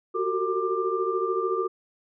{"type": "tone cluster", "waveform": "sine", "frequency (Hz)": [367.2, 380.9, 453.1, 1188], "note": ["F#4", "G4", "A#4", "D6"], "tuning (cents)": [-13, -50, -49, 20], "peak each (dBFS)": -29, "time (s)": [0.14, 1.68], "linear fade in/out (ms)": 20, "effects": []}